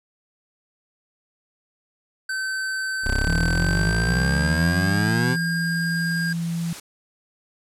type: tone with pitch glide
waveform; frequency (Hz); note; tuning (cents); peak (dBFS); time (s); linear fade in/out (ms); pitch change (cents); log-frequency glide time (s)
square; 1538 to 1612.6; G6 to G6; -33 to +49; -25; 2.29-6.33; 5; +82; 3.56-4.6
type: exponential sweep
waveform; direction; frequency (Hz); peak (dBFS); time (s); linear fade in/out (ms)
20% pulse; up; 30.87 to 130.81; -16; 3.03-5.37; 50
type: tone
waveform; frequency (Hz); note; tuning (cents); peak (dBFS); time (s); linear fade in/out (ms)
sine; 168; E3; +33; -23; 3.27-6.73; 2
type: noise with exponential growth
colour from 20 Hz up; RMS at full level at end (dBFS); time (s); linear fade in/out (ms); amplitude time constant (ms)
white; -36; 3.62-6.8; 5; 690
effects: low-pass 10000 Hz 12 dB/octave